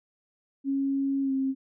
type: tone with pitch glide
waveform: sine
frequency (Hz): 274 to 267.4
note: C#4 to C4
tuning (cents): -20 to +38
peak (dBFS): -24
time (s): 0.64-1.55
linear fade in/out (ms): 50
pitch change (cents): -42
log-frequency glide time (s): 1.22-1.32
effects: none